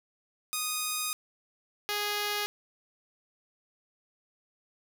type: tone pair in turn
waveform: 5% pulse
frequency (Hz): 1241 / 414.1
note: D#6 / G#4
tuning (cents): -5 / -5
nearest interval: octave + perfect fifth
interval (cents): 1900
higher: first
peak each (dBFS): -18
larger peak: neither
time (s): 0.53-1.13 / 1.89-2.46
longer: first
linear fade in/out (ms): 0
effects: none